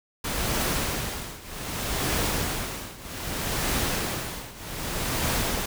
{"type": "noise with tremolo", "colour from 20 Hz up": "pink", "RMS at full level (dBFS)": -25, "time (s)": [0.24, 5.66], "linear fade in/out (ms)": 5, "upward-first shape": "triangle", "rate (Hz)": 0.64, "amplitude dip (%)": 90, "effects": []}